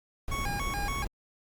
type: noise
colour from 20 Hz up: brown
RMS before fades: -34 dBFS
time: 0.28-1.07 s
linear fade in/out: 0 ms
type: tone with vibrato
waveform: 25% pulse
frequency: 949 Hz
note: A#5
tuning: 31 cents sharp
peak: -29 dBFS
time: 0.31-1.05 s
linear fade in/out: 10 ms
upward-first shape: square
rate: 3.5 Hz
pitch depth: 270 cents each way
effects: Opus 48 kbps